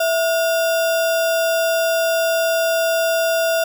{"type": "tone with sample-and-hold", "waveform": "sine", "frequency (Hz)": 659.3, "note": "E5", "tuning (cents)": 0, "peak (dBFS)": -15, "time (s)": [0, 3.64], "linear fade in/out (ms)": 5, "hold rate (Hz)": 2100, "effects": []}